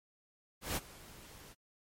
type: noise with ADSR envelope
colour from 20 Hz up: pink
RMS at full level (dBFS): -34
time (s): 0.61-1.55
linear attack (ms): 150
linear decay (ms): 37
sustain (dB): -20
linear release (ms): 40
effects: MP3 64 kbps